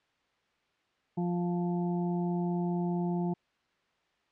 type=harmonic tone; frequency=175.1 Hz; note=F3; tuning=5 cents sharp; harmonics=1 / 2 / 4 / 5; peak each=-29 / -35 / -41 / -43 dBFS; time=1.17-3.34 s; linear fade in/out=10 ms; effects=white hiss -72 dBFS RMS until 4.31 s + low-pass 3000 Hz 12 dB/octave